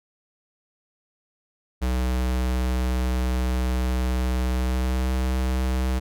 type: tone with pitch glide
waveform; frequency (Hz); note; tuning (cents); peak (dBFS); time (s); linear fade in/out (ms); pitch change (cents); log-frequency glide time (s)
square; 62.9 to 64; B1 to C2; +32 to -38; -22; 1.81-6; 20; +30; 4.54-5.11
effects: none